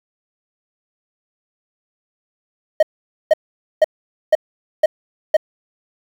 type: tone bursts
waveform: triangle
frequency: 623 Hz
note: D#5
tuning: 2 cents sharp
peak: -5 dBFS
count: 6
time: 2.8-5.368 s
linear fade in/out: 5 ms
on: 28 ms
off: 480 ms
effects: 7-bit

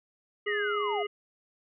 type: harmonic tone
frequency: 413.9 Hz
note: G#4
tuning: 6 cents flat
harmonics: 1 / 3 / 5 / 7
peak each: -30 / -39 / -38 / -40 dBFS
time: 0.46-1.07 s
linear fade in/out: 10 ms
type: linear sweep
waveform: sine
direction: down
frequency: 1949 to 656 Hz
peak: -30 dBFS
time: 0.47-1.03 s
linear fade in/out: 10 ms
effects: none

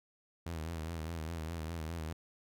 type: tone with vibrato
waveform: sawtooth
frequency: 81.4 Hz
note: E2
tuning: 21 cents flat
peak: -34 dBFS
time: 0.46-2.13 s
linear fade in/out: 5 ms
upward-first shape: sine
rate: 4.9 Hz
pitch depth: 76 cents each way
effects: none

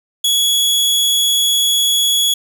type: tone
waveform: sawtooth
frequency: 3364 Hz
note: G#7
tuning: 22 cents sharp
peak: -9 dBFS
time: 0.24-2.34 s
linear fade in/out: 5 ms
effects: none

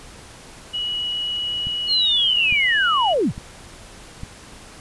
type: tone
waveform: sine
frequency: 2923 Hz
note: F#7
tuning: 22 cents flat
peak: -22 dBFS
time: 0.73-3.14 s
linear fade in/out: 20 ms
type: click train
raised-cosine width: 5 ms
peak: -19 dBFS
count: 4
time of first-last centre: 1.67-4.234 s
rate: 1.17 Hz
type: linear sweep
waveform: sine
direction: down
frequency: 4331 to 61.7 Hz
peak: -16 dBFS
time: 1.87-3.33 s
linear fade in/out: 50 ms
effects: pink hiss -42 dBFS RMS until 4.8 s + resampled to 24000 Hz

